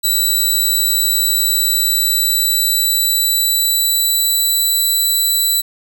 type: tone with pitch glide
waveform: 10% pulse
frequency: 3951 to 3976 Hz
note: B7 to B7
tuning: 0 to +11 cents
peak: -6 dBFS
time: 0.03-5.62 s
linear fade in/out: 20 ms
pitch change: +11 cents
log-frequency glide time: 1.38-4.99 s
effects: none